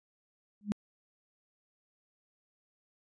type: tone with exponential growth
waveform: sine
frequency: 206.3 Hz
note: G#3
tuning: 11 cents flat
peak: -23 dBFS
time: 0.61-0.72 s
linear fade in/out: 0 ms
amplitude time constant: 22 ms
effects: resampled to 22050 Hz